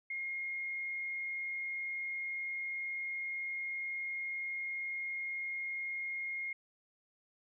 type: tone with frequency modulation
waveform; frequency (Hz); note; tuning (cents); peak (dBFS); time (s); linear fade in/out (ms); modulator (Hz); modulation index
sine; 2141; C7; +39; -36; 0.1-6.53; 5; 51.8; 0.28
effects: none